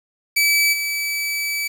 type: tone with level steps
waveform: sawtooth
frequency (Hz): 2300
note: D7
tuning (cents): -37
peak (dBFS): -11 / -18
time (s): 0.36-1.68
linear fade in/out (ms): 10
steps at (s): 0.72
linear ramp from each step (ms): 20
effects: 7-bit